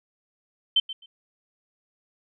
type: tone with echo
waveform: sine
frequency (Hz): 3096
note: G7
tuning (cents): -22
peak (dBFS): -16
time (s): 0.76-0.8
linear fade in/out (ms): 5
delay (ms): 130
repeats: 2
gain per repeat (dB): -15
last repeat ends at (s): 1.06
effects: none